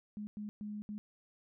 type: tone bursts at uneven times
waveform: sine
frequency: 209.2 Hz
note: G#3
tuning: 13 cents sharp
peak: -39 dBFS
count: 4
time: 0.17-0.27 / 0.37-0.49 / 0.61-0.82 / 0.89-0.98 s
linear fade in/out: 0 ms
effects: none